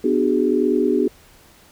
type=chord; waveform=sine; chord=G# half-diminished seventh; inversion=first; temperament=just; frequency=249.2 / 299 / 373.8 / 415.3 Hz; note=B3 / D4 / F#4 / G#4; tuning=+16 / +31 / +18 / 0 cents; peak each=-21 / -21 / -20 / -21 dBFS; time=0.04-1.08 s; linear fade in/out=5 ms; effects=pink hiss -50 dBFS RMS until 1.71 s